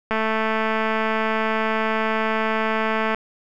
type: click train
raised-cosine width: 0.5 ms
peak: -8 dBFS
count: 669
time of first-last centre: 0.11-3.146 s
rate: 220 Hz
effects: none